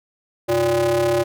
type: ring-modulated tone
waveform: square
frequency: 112.6 Hz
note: A2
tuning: 40 cents sharp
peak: -14 dBFS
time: 0.48-1.24 s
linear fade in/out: 20 ms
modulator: 468 Hz
effects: none